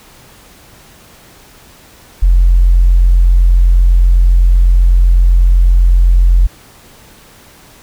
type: tone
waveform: sine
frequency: 43.95 Hz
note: F1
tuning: 12 cents sharp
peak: -3 dBFS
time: 2.22-6.47 s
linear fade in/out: 10 ms
effects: tanh soft clip ceiling 0 dBFS + pink hiss -41 dBFS RMS until 7.82 s